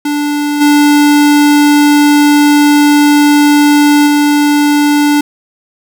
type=tone with level steps; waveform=square; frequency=292.8 Hz; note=D4; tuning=5 cents flat; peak=-12 / -5 / -7 dBFS; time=0.05-5.21 s; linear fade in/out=5 ms; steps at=0.6 / 4.06 s; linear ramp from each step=20 ms; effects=7-bit